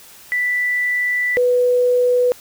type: tone pair in turn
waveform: sine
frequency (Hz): 1975.5 / 493.9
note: B6 / B4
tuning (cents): 0 / 0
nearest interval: 2 octaves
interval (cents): 2400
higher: first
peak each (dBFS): -16 / -12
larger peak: second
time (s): 0.32-1.37 / 1.37-2.32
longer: first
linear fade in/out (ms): 0
effects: white hiss -43 dBFS RMS until 2.4 s